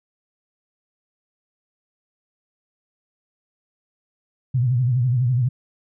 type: tone with vibrato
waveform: sine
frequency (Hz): 124.4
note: B2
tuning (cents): +13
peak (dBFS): -16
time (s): 4.54-5.49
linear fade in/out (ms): 10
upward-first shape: sine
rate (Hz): 12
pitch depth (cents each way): 110
effects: none